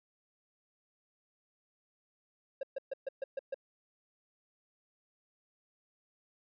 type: tone bursts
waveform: triangle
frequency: 542 Hz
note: C#5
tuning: 39 cents flat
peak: -31 dBFS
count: 7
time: 2.61-3.544 s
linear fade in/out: 5 ms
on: 22 ms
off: 130 ms
effects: resampled to 11025 Hz